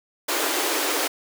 pink high-pass noise, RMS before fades -24 dBFS, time 0.28-1.08 s, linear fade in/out 10 ms, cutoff 280 Hz, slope 96 dB/octave, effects none

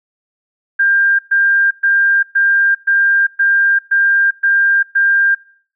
sine tone bursts, 1596 Hz, G6, 31 cents sharp, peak -9 dBFS, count 9, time 0.79-5.35 s, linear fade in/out 10 ms, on 400 ms, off 120 ms, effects noise-tail reverb RT60 0.5 s tail -21 dB re dry

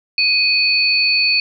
sine tone pair together, 2500 / 4454 Hz, D#7 / C#8, +8 / +7 cents, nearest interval minor seventh, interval 999 cents, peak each -15 dBFS, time 0.18-1.4 s, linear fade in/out 2 ms, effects none

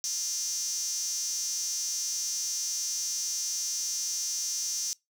sawtooth tone with high-pass filter, 349.2 Hz, F4, in tune, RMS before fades -32 dBFS, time 0.04-4.93 s, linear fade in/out 0 ms, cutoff 5900 Hz, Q 8.7, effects noise-tail reverb RT60 0.2 s tail -24 dB re dry

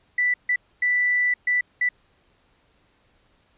sine tone bursts at uneven times, 1975.5 Hz, B6, in tune, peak -18 dBFS, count 5, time 0.18-0.34 / 0.49-0.56 / 0.82-1.34 / 1.47-1.61 / 1.81-1.89 s, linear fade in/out 5 ms, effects pink hiss -63 dBFS RMS until 3.57 s + resampled to 8000 Hz

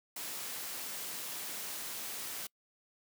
white noise, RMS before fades -41 dBFS, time 0.16-2.47 s, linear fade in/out 5 ms, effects noise-tail reverb RT60 0.1 s tail -26 dB re dry + high-pass 150 Hz 12 dB/octave

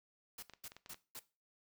white noise bursts, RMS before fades -48 dBFS, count 4, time 0.38-1.194 s, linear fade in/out 5 ms, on 46 ms, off 210 ms
clicks, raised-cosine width 0.2 ms, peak -35 dBFS, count 6, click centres 0.497 / 0.536 / 0.719 / 0.766 / 0.861 / 0.944 s
effects noise-tail reverb RT60 0.3 s tail -17 dB re dry

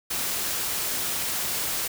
white noise, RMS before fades -28 dBFS, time 0.1-1.88 s, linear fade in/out 10 ms, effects none

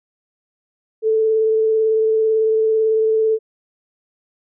sine tone with vibrato, 440 Hz, A4, in tune, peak -13 dBFS, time 1.02-3.39 s, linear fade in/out 50 ms, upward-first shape triangle, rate 18 Hz, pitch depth 16 cents each way, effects none

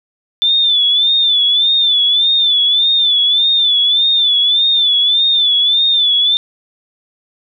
sine tone with vibrato, 3520 Hz, A7, in tune, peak -9 dBFS, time 0.42-6.37 s, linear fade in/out 0 ms, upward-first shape sine, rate 1.7 Hz, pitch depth 82 cents each way, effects none

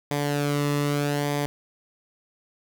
sawtooth tone with flanger, 144.8 Hz, D3, 24 cents flat, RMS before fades -25 dBFS, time 0.11-1.46 s, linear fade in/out 0 ms, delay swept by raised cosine 0.72 to 1.3 ms, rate 0.81 Hz, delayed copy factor -0.6, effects none

